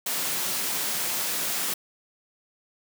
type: high-pass noise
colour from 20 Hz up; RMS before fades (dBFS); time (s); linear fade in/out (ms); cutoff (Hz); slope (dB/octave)
white; -28; 0.06-1.74; 5; 130; 48
effects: none